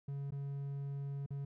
triangle tone with dropouts, 139.9 Hz, C#3, 16 cents sharp, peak -36 dBFS, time 0.08-1.45 s, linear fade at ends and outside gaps 5 ms, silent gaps 0.307-0.32 / 1.262-1.305 s, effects none

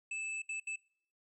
square tone bursts at uneven times, 2626 Hz, E7, 7 cents flat, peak -37 dBFS, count 3, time 0.11-0.42 / 0.49-0.6 / 0.67-0.76 s, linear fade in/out 5 ms, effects noise-tail reverb RT60 0.5 s tail -21 dB re dry + resampled to 24000 Hz

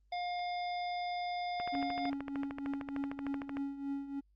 harmonic tone, 710 Hz, F5, 28 cents sharp, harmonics 1 / 3 / 5 / 7, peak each -35 / -45 / -49 / -51 dBFS, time 0.12-2.1 s, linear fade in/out 5 ms
click train, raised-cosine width 0.5 ms, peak -26 dBFS, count 27, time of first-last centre 1.6-3.57 s, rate 13.2 Hz
triangle tone with tremolo, 278.3 Hz, C#4, 7 cents sharp, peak -31 dBFS, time 1.72-4.21 s, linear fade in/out 20 ms, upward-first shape triangle, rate 3.3 Hz, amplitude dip 75%
effects added 50 Hz sine -66 dBFS peak until 4.35 s + Opus 24 kbps

